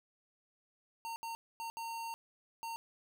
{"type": "tone bursts at uneven times", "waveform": "square", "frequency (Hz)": 916, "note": "A#5", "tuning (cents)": -31, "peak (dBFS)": -40, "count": 5, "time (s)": [[1.05, 1.16], [1.23, 1.35], [1.6, 1.7], [1.77, 2.14], [2.63, 2.76]], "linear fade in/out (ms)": 0, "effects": []}